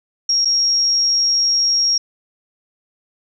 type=tone with dropouts; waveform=sine; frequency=5588 Hz; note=F8; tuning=in tune; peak=-13 dBFS; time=0.29-1.98 s; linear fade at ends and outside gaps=5 ms; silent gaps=0.449-0.454 s; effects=none